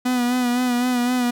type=tone with vibrato; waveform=45% pulse; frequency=246.9 Hz; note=B3; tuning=in tune; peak=-18 dBFS; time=0.05-1.31 s; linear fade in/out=10 ms; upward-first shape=sine; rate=3.9 Hz; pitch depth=38 cents each way; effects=none